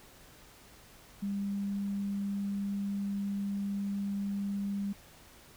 sine tone, 200 Hz, G3, 35 cents sharp, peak -31 dBFS, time 1.22-4.93 s, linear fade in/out 10 ms, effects pink hiss -56 dBFS RMS until 5.56 s

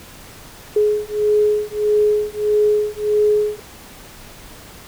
sine beating tone pair, 420 / 421.6 Hz, G#4 / G#4, +19 / +26 cents, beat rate 1.6 Hz, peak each -17 dBFS, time 0.76-3.6 s, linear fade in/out 5 ms, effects pink hiss -40 dBFS RMS until 4.87 s

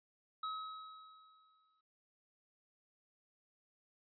square tone with exponential decay, 1279 Hz, D#6, 47 cents sharp, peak -38 dBFS, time 0.43-1.81 s, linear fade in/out 5 ms, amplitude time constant 300 ms, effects noise-tail reverb RT60 0.1 s tail -24 dB re dry + resampled to 11025 Hz

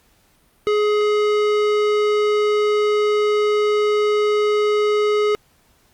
sine tone with tanh clipping, 420 Hz, G#4, 19 cents sharp, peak -17 dBFS, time 0.67-5.35 s, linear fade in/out 0 ms, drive 18 dB, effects pink hiss -58 dBFS RMS until 5.93 s + Opus 48 kbps

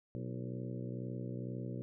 harmonic tone with a mistuned harmonic, 62.1 Hz, B1, 10 cents sharp, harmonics 2 / 3 / 4 / 5 / 6 / 7 / 8 / 9, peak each -41 / -45 / -47 / -49 / -51 / -52 / -53 / -54 dBFS, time 0.15-1.82 s, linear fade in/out 0 ms, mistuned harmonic 5, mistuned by +58 cents, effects none

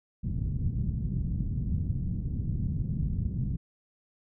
white low-pass noise, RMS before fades -30 dBFS, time 0.23-3.57 s, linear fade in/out 20 ms, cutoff 170 Hz, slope 24 dB/octave, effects none

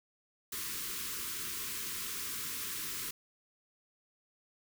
white band-stop noise, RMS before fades -39 dBFS, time 0.52-3.11 s, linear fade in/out 5 ms, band 470 to 1000 Hz, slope 96 dB/octave, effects none

